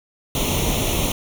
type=noise with comb filter; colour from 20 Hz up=pink; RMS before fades=-21 dBFS; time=0.35-1.12 s; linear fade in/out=2 ms; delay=0.31 ms; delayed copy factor=+0.8; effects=none

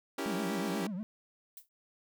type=chord; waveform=sawtooth; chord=C# diminished seventh; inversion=none; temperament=equal with one note detuned; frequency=279.6 / 329.6 / 392 / 466.2 Hz; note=C#4 / E4 / G4 / Bb4; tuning=+15 / 0 / 0 / 0 cents; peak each=-34 / -36 / -35 / -39 dBFS; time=0.18-0.87 s; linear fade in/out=5 ms
type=tone with vibrato; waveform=triangle; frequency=196 Hz; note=G3; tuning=in tune; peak=-33 dBFS; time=0.26-1.03 s; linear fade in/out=0 ms; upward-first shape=triangle; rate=8.3 Hz; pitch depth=230 cents each way
type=noise with exponential decay; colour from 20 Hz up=violet; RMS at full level=-44 dBFS; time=1.57-1.69 s; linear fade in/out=1 ms; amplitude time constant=24 ms
effects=none

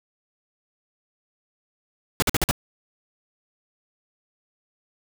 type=noise bursts; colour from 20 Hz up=pink; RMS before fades=-20 dBFS; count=5; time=2.2-2.511 s; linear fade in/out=0 ms; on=23 ms; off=49 ms; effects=none

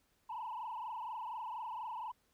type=tone with frequency modulation; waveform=sine; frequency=932.3 Hz; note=A#5; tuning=in tune; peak=-38 dBFS; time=0.29-2.12 s; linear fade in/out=10 ms; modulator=24.2 Hz; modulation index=3.1; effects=tanh soft clip ceiling -37 dBFS + pink hiss -75 dBFS RMS until 2.33 s

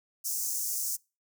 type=high-pass noise; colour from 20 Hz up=pink; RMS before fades=-32 dBFS; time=0.24-0.97 s; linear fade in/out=20 ms; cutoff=5700 Hz; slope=48 dB/octave; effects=noise-tail reverb RT60 0.3 s tail -26 dB re dry

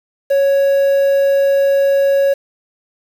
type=tone with quantisation; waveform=triangle; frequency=554.4 Hz; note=C#5; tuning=in tune; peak=-8 dBFS; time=0.3-2.34 s; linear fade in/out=10 ms; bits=6; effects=none

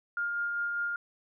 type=tone with tremolo; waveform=sine; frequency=1410 Hz; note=F6; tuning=16 cents sharp; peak=-28 dBFS; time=0.17-0.96 s; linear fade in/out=2 ms; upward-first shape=sine; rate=5 Hz; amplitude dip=25%; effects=none

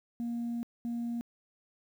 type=tone bursts at uneven times; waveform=sine; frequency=235.7 Hz; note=A#3; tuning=19 cents sharp; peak=-30 dBFS; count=2; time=0.2-0.63 / 0.85-1.21 s; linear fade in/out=0 ms; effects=tanh soft clip ceiling -30 dBFS + 10-bit

